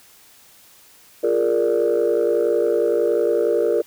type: chord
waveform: sine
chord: Bb dominant seventh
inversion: second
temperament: equal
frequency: 349.2 / 415.3 / 466.2 / 587.3 Hz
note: F4 / Ab4 / Bb4 / D5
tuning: 0 / 0 / 0 / 0 cents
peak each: -22 / -21 / -18 / -22 dBFS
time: 1.23-3.82 s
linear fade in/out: 10 ms
effects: tanh soft clip ceiling -10 dBFS + white hiss -50 dBFS RMS until 3.86 s